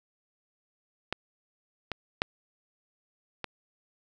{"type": "clicks", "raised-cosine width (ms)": 0.3, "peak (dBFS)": [-13, -16, -8, -17], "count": 4, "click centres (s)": [1.126, 1.917, 2.219, 3.443], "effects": []}